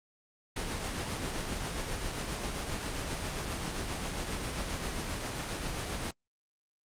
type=noise with tremolo; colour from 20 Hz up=pink; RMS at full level=-33 dBFS; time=0.56-6.11 s; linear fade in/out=5 ms; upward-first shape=triangle; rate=7.5 Hz; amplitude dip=35%; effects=low-pass 9000 Hz 12 dB/octave + Opus 32 kbps